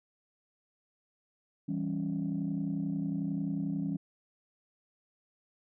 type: chord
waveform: sine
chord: C# diminished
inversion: first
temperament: equal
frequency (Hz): 164.81 / 196 / 277.2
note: E3 / G3 / C#4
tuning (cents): 0 / 0 / 0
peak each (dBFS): -34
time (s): 1.68-3.97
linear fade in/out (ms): 10
effects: tanh soft clip ceiling -24 dBFS